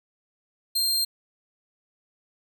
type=tone; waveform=sawtooth; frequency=4186 Hz; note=C8; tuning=in tune; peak=-19 dBFS; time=0.75-1.05 s; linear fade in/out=10 ms; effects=none